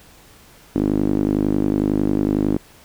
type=tone with band-pass filter; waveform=sawtooth; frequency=51 Hz; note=G#1; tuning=31 cents flat; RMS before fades=-19 dBFS; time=0.75-2.57 s; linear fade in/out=5 ms; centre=290 Hz; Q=3.6; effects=pink hiss -48 dBFS RMS until 2.84 s